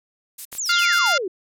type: noise bursts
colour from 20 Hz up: violet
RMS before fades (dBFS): -29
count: 6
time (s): 0.38-1.129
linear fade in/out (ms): 10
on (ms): 74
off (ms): 61
type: clicks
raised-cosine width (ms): 0.3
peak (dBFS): -20 / -25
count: 2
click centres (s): 0.528 / 0.551
type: exponential sweep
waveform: sine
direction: down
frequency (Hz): 7850 to 345.3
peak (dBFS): -23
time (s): 0.58-1.28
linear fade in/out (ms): 5
type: harmonic tone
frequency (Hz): 698.5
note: F5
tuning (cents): 0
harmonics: 2 / 3 / 4 / 5 / 6 / 7 / 8 / 9 / 10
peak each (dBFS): -18 / -26 / -26 / -27 / -31 / -28 / -32 / -35 / -35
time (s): 0.69-1.18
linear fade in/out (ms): 5
effects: low-pass 12000 Hz 12 dB/octave